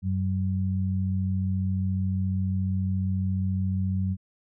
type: tone pair together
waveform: sine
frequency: 94.35 / 188.7 Hz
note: F#2 / F#3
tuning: +34 / +34 cents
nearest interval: octave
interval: 1200 cents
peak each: -25 / -28 dBFS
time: 0.02-4.17 s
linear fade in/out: 50 ms
effects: none